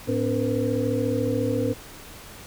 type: tone cluster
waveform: sine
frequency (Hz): 109.7 / 252.8 / 286.9 / 464.7 / 505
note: A2 / B3 / D4 / A#4 / B4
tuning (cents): -5 / +41 / -40 / -5 / +39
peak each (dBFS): -28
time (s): 0.07-1.74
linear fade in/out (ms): 20
effects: pink hiss -43 dBFS RMS until 2.46 s